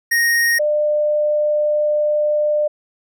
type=tone pair in turn; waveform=square / sine; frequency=1864.7 / 599 Hz; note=A#6 / D5; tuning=0 / +34 cents; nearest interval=octave + minor sixth; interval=1966 cents; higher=first; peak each=-14 dBFS; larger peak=neither; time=0.11-0.59 / 0.59-2.68 s; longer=second; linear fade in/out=10 ms; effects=none